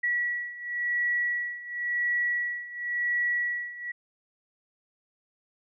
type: beating tone pair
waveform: sine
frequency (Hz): 1934 / 1934.94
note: B6 / B6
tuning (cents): -37 / -36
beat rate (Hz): 0.94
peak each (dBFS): -31 / -28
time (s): 0.03-3.92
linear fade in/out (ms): 10
effects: none